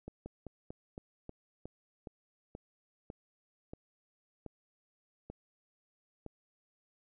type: slowing click train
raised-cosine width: 2 ms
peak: -30 dBFS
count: 14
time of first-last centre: 0.08-6.263 s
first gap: 180 ms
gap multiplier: 1.15
effects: none